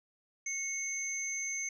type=tone pair together; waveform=sine; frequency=2187 / 6261 Hz; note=C#7 / G8; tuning=-24 / -3 cents; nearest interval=octave + tritone; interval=1821 cents; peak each=-37 / -35 dBFS; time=0.46-1.69 s; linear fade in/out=5 ms; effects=tanh soft clip ceiling -26 dBFS